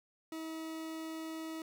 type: tone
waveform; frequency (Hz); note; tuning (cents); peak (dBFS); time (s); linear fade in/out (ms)
40% pulse; 320.8; E4; -47; -39; 0.32-1.62; 2
effects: none